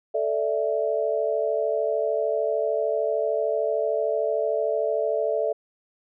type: chord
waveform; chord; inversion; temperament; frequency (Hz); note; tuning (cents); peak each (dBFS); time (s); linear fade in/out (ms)
sine; A suspended fourth; none; just; 440 / 586.7 / 660; A4 / D5 / E5; 0 / -2 / +2; -26; 0.14-5.53; 10
effects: none